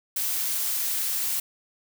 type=noise; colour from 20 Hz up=blue; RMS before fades=-27 dBFS; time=0.16-1.4 s; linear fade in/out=5 ms; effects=none